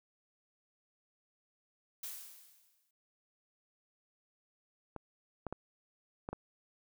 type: noise with exponential decay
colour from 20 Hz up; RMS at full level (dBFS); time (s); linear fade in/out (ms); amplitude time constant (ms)
blue; -41; 2.03-2.91; 5; 190
type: clicks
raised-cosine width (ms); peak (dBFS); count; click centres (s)
1; -28 / -24 / -25 / -25 / -26; 5; 4.963 / 5.467 / 5.526 / 6.289 / 6.33
effects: none